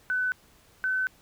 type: tone pair in turn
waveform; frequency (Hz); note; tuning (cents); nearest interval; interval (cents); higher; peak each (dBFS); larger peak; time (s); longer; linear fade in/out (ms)
sine; 1504 / 1518.8; F#6 / F#6; +28 / +45; unison; 17; second; -24; neither; 0.1-0.32 / 0.84-1.07; second; 0
effects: pink hiss -59 dBFS RMS until 1.21 s